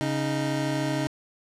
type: tone pair together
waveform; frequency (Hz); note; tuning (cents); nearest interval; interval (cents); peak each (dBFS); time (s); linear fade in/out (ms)
25% pulse; 138.59 / 310.4; C#3 / D#4; 0 / -4; octave + major second; 1396; -24; 0.01-1.07; 0
effects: low-pass 9000 Hz 12 dB/octave